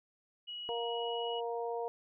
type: tone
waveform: sine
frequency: 2914 Hz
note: F#7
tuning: 27 cents flat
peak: -40 dBFS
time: 0.47-1.41 s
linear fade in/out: 20 ms
type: harmonic tone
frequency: 234.1 Hz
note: A#3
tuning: 8 cents sharp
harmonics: 2 / 3 / 4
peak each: -36 / -40 / -42 dBFS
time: 0.69-1.88 s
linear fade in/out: 0 ms
effects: none